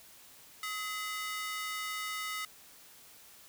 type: ring-modulated tone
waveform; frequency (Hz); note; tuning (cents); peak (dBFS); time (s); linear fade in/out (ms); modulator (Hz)
sawtooth; 1655; G#6; -6; -29; 0.63-2.45; 2; 384
effects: white hiss -56 dBFS RMS until 3.48 s